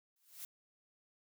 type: noise with exponential growth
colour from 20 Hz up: blue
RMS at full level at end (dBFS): -43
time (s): 0.16-0.45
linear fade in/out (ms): 2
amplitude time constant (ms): 63
effects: none